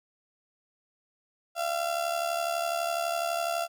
35% pulse tone with amplitude modulation, 682 Hz, F5, 41 cents flat, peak -23 dBFS, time 1.55-3.68 s, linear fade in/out 50 ms, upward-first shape sine, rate 72 Hz, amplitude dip 65%, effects none

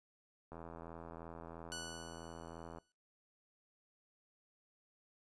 click train, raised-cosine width 1 ms, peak -35 dBFS, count 189, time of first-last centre 0.52-2.785 s, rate 83 Hz
10% pulse tone with exponential decay, 1480 Hz, F#6, in tune, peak -33 dBFS, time 1.72-2.92 s, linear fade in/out 0 ms, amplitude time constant 260 ms
effects noise-tail reverb RT60 0.3 s tail -24 dB re dry + resampled to 22050 Hz

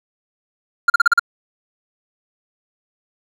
triangle tone bursts, 1400 Hz, F6, 4 cents sharp, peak -6 dBFS, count 6, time 0.88-1.195 s, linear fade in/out 5 ms, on 20 ms, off 39 ms, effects none

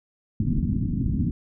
white low-pass noise, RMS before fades -24 dBFS, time 0.4-1.31 s, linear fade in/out 2 ms, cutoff 260 Hz, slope 48 dB/octave, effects none

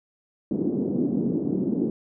pink band-pass noise, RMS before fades -25 dBFS, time 0.51-1.9 s, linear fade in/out 2 ms, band 200 to 340 Hz, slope 24 dB/octave, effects none

